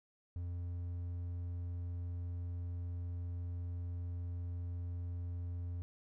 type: tone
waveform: triangle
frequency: 87.4 Hz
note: F2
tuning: 2 cents sharp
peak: -36 dBFS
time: 0.36-5.82 s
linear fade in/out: 0 ms
effects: none